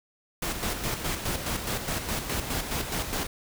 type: noise with tremolo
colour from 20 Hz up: pink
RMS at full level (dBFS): -29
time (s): 0.42-3.27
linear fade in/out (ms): 5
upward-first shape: square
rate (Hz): 4.8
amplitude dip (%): 50
effects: none